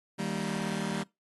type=chord; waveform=sawtooth; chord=Eb major; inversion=none; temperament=just; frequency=155.56 / 194.45 / 233.3 Hz; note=Eb3 / G3 / Bb3; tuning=0 / -14 / +2 cents; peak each=-33 / -29 / -32 dBFS; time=0.18-1.04 s; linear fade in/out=20 ms; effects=noise-tail reverb RT60 0.2 s tail -23 dB re dry + AAC 32 kbps